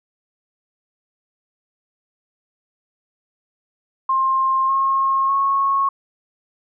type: tone with pitch steps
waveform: sine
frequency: 1060 / 1078.5 / 1097.4 Hz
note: C6 / C#6 / C#6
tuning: +22 / -48 / -18 cents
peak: -15 dBFS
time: 4.09-5.89 s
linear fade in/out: 5 ms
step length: 600 ms
effects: none